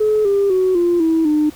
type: tone with pitch steps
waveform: sine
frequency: 427.9 / 399.2 / 372.5 / 347.6 / 324.3 / 302.6 Hz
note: A4 / G4 / F#4 / F4 / E4 / D#4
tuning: -48 / +32 / +12 / -8 / -28 / -48 cents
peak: -11 dBFS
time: 0-1.5 s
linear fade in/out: 10 ms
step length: 250 ms
effects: tanh soft clip ceiling -8 dBFS + pink hiss -42 dBFS RMS until 1.55 s